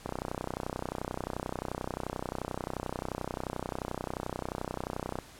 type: click train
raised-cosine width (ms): 1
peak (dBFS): -19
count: 162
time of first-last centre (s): 0.06-5.187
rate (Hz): 31.4
effects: pink hiss -52 dBFS RMS until 5.39 s + low-pass 12000 Hz 12 dB/octave